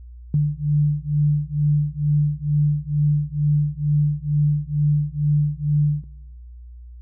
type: beating tone pair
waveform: sine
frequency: 146.83 / 149.03 Hz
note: D3 / D3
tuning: 0 / +26 cents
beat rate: 2.2 Hz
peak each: -20 dBFS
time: 0.34-6.04 s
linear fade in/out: 2 ms
effects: noise-tail reverb RT60 1.0 s tail -23 dB re dry + added 60 Hz sine -37 dBFS peak until 7.01 s